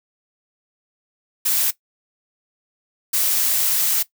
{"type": "noise bursts at uneven times", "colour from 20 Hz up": "blue", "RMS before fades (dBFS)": -19, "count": 2, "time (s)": [[1.45, 1.71], [3.13, 4.03]], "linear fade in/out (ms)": 10, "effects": ["noise-tail reverb RT60 0.1 s tail -17 dB re dry"]}